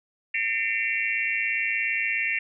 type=tone cluster; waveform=sine; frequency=1816 / 2063 / 2260 / 2377 / 2724 Hz; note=A#6 / C7 / C#7 / D7 / F7; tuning=-46 / -25 / +33 / +20 / -44 cents; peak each=-30 dBFS; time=0.34-2.39 s; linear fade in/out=5 ms; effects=none